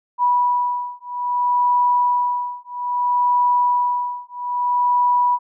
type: beating tone pair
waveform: sine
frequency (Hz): 979 / 979.61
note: B5 / B5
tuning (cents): -15 / -14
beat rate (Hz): 0.61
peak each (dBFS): -19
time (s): 0.18-5.39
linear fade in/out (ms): 50
effects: none